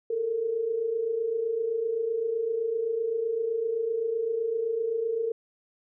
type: tone pair together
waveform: sine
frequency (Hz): 430 / 457.8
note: A4 / A#4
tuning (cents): -40 / -31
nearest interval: minor second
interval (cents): 109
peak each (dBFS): -33 / -26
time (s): 0.1-5.32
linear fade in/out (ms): 5
effects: none